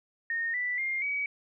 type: tone with pitch steps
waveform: sine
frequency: 1843 / 1975.3 / 2117 / 2269 Hz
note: A#6 / B6 / C7 / C#7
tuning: -20 / 0 / +20 / +40 cents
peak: -28 dBFS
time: 0.3-1.26 s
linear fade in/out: 2 ms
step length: 240 ms
effects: none